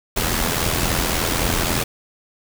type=noise with amplitude modulation; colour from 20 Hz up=pink; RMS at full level=-18 dBFS; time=0.16-1.84 s; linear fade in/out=10 ms; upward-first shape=sine; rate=83.6 Hz; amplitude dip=60%; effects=none